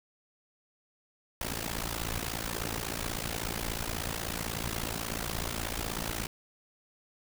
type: noise with amplitude modulation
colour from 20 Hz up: pink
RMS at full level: -31 dBFS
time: 1.41-6.27 s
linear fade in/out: 2 ms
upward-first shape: sine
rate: 56.4 Hz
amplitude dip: 90%
effects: none